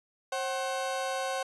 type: tone pair together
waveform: 30% pulse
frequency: 534.6 / 756 Hz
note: C5 / F#5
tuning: +37 / +37 cents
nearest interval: tritone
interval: 600 cents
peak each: -30 / -31 dBFS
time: 0.32-1.43 s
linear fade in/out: 5 ms
effects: resampled to 24000 Hz